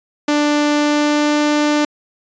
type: tone with pitch glide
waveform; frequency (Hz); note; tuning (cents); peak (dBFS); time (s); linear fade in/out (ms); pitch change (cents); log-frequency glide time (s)
sawtooth; 295.1 to 297.2; D4 to D4; +8 to +21; -9; 0.28-1.85; 5; +13; 0.75-1.4
effects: resampled to 16000 Hz